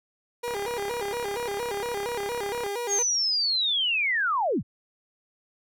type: tone with vibrato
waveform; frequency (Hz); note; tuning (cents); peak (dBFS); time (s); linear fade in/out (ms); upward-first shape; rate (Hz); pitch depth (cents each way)
30% pulse; 440; A4; 0; -26; 0.43-3.03; 10; square; 4.3; 150
type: click train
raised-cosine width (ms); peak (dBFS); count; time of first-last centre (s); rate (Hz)
0.5; -21; 77; 0.48-2.664; 34.8
type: linear sweep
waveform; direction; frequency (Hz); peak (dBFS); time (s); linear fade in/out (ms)
sine; down; 6660 to 59.6; -22; 2.88-4.63; 50
effects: none